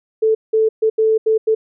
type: tone bursts at uneven times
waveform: sine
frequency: 440 Hz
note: A4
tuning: in tune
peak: -11 dBFS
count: 6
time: 0.22-0.35 / 0.53-0.69 / 0.82-0.9 / 0.98-1.18 / 1.26-1.38 / 1.47-1.55 s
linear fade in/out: 10 ms
effects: none